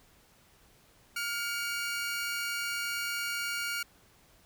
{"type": "tone pair together", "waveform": "sawtooth", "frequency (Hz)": [1410.8, 2266], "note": ["F6", "C#7"], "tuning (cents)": [17, 37], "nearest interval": "minor sixth", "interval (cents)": 820, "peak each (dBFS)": [-30, -33], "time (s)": [1.16, 3.83], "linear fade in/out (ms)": 5, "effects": ["pink hiss -62 dBFS RMS until 4.45 s"]}